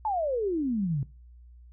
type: exponential sweep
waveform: sine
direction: down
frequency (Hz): 897 to 130.81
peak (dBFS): -25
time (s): 0.05-1.03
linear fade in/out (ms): 2
effects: noise-tail reverb RT60 0.3 s tail -19 dB re dry + added 60 Hz sine -48 dBFS peak until 1.72 s